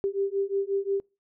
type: beating tone pair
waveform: sine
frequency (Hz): 392 / 397.6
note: G4 / G4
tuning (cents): 0 / +25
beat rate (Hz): 5.6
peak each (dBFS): -28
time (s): 0.04-1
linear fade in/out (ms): 0
effects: noise-tail reverb RT60 0.3 s tail -26 dB re dry